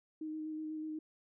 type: tone with vibrato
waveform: sine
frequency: 311.1 Hz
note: D#4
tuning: in tune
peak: -38 dBFS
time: 0.21-0.99 s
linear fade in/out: 5 ms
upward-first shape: square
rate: 8.1 Hz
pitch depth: 12 cents each way
effects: none